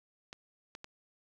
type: clicks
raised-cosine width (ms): 0.2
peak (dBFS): -27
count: 3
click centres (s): 0.329 / 0.751 / 0.844
effects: none